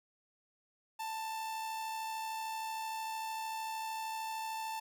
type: tone with amplitude modulation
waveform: 45% pulse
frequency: 886 Hz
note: A5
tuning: 12 cents sharp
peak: -36 dBFS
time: 0.99-4.8 s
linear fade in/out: 10 ms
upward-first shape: sine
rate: 73.2 Hz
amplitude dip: 30%
effects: none